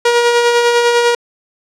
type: tone with tremolo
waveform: sawtooth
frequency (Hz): 476.5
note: A#4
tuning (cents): +38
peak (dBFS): -4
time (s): 0.05-1.15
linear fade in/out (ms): 5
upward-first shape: sine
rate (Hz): 10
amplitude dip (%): 35
effects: low-pass 7000 Hz 12 dB/octave